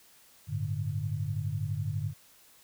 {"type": "chord", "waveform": "sine", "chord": "G suspended second", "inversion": "none", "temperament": "equal", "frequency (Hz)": [98, 110, 146.83], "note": ["G2", "A2", "D3"], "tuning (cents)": [0, 0, 0], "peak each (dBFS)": -34, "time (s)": [0.47, 2.14], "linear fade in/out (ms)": 50, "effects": ["white hiss -59 dBFS RMS until 2.63 s"]}